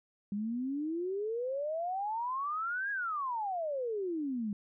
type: exponential two-way sweep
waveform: sine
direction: up then down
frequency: 198.5 to 1670 to 198.5 Hz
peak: -32 dBFS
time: 0.32-4.53 s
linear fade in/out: 2 ms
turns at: 2.91 s
effects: none